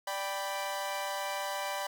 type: chord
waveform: sawtooth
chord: G major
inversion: second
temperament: equal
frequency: 587.3 / 784 / 987.8 Hz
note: D5 / G5 / B5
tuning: 0 / 0 / 0 cents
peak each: -34 dBFS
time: 0.07-1.87 s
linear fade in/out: 5 ms
effects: none